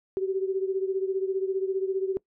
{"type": "beating tone pair", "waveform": "sine", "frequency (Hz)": [380, 395], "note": ["F#4", "G4"], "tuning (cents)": [46, 13], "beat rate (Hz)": 15, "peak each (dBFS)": [-26, -31], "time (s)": [0.17, 2.17], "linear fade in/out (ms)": 0, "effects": ["noise-tail reverb RT60 0.1 s tail -22 dB re dry"]}